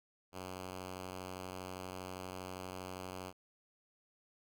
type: tone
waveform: 5% pulse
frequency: 92.5 Hz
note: F#2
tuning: in tune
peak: -32 dBFS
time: 0.32-3.33 s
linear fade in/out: 50 ms
effects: none